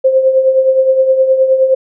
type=tone with tremolo; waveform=sine; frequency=526 Hz; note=C5; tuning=9 cents sharp; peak=-4 dBFS; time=0.04-1.75 s; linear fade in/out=10 ms; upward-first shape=triangle; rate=9.6 Hz; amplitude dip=65%; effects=none